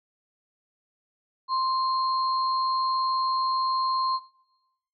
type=tone pair together; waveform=sine; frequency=1046.5 / 4219 Hz; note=C6 / C8; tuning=0 / +14 cents; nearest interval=2 octaves; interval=2414 cents; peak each=-23 / -33 dBFS; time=1.48-4.2 s; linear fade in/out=50 ms; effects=noise-tail reverb RT60 0.9 s tail -18 dB re dry